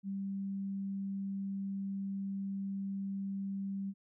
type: tone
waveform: sine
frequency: 196 Hz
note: G3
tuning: in tune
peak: -35 dBFS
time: 0.03-3.94 s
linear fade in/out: 50 ms
effects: none